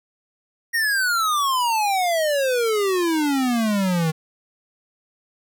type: exponential sweep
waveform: square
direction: down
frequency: 1888 to 155.56 Hz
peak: -19 dBFS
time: 0.73-4.12 s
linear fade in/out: 20 ms
effects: none